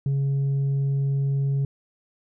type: tone with tanh clipping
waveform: sine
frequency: 138.2 Hz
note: C#3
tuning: 5 cents flat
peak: -21 dBFS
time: 0.06-1.65 s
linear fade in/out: 2 ms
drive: 2 dB
effects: none